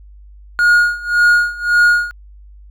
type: tone with tremolo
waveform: triangle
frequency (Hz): 1435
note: F6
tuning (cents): +47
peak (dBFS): -5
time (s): 0.59-2.11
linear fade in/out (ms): 0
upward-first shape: sine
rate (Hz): 1.8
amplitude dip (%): 90
effects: added 50 Hz sine -37 dBFS peak until 2.7 s